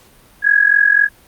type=tone with amplitude modulation; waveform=sine; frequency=1661.2 Hz; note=G#6; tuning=in tune; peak=-5 dBFS; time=0.42-1.09 s; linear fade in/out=50 ms; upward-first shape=sine; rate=43.9 Hz; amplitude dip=85%; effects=pink hiss -48 dBFS RMS until 1.27 s + Opus 48 kbps